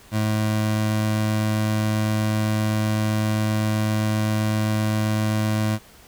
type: tone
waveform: 25% pulse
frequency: 107.7 Hz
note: A2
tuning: 37 cents flat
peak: -16 dBFS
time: 0.11-5.79 s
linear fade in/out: 50 ms
effects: pink hiss -49 dBFS RMS until 6.07 s